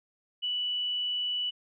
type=tone; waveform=sine; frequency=2960 Hz; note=F#7; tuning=in tune; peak=-28 dBFS; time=0.42-1.51 s; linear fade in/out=20 ms; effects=none